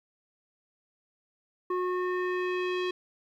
square tone with low-pass filter sweep, 363.4 Hz, F#4, 31 cents flat, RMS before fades -30 dBFS, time 1.7-2.91 s, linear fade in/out 5 ms, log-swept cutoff 1200 to 3400 Hz, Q 2.1, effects 11-bit

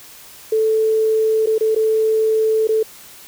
sine tone with dropouts, 439.2 Hz, A4, 3 cents flat, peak -13 dBFS, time 0.52-2.83 s, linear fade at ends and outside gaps 5 ms, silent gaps 1.461-1.47 / 1.582-1.608 / 1.749-1.761 / 2.673-2.689 s, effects white hiss -41 dBFS RMS until 3.27 s

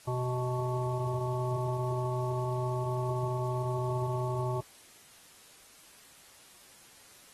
harmonic tone with a mistuned harmonic, 125.4 Hz, B2, 27 cents sharp, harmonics 1 / 3 / 5 / 7 / 9, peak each -31 / -36 / -38 / -39 / -41 dBFS, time 0.07-4.61 s, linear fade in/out 10 ms, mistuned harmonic 9, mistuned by -26 cents, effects white hiss -56 dBFS RMS until 7.33 s + AAC 32 kbps

